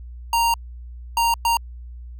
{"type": "tone bursts at uneven times", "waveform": "square", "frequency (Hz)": 930, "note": "A#5", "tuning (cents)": -4, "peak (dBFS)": -17, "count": 3, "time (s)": [[0.33, 0.54], [1.17, 1.34], [1.45, 1.57]], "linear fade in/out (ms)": 2, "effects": ["added 60 Hz sine -34 dBFS peak until 2.19 s"]}